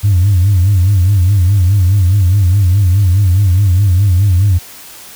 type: tone with vibrato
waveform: sine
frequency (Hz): 95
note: F#2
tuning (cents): +46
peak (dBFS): -5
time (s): 0.03-4.59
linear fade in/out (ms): 20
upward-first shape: sine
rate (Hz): 4.8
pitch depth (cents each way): 150
effects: tanh soft clip ceiling -3 dBFS + white hiss -34 dBFS RMS until 5.15 s